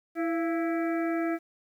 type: harmonic tone with a mistuned harmonic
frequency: 329.6 Hz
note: E4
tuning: in tune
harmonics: 1 / 2 / 4 / 5 / 6 / 7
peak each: -27 / -33 / -39 / -41 / -43 / -44 dBFS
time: 0.15-1.39 s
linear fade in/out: 50 ms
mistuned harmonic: 2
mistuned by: +55 cents
effects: 10-bit